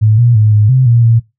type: tone with pitch steps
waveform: sine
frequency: 108.2 / 119.6 / 107.4 / 105.5 / 129.9 / 117.9 / 115.1 Hz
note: A2 / A#2 / A2 / G#2 / C3 / A#2 / A#2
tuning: -29 / +45 / -41 / +28 / -12 / +20 / -22 cents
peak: -5 dBFS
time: 0.01-1.2 s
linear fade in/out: 20 ms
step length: 170 ms
effects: noise-tail reverb RT60 0.2 s tail -19 dB re dry